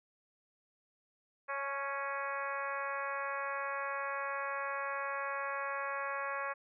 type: harmonic tone with a mistuned harmonic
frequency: 277.2 Hz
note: C#4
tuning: in tune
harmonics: 2 / 3 / 4 / 5 / 6 / 7 / 8 / 9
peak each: -42 / -46 / -39 / -44 / -42 / -47 / -48 / -50 dBFS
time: 1.48-6.54 s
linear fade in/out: 20 ms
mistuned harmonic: 3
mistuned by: +22 cents
effects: none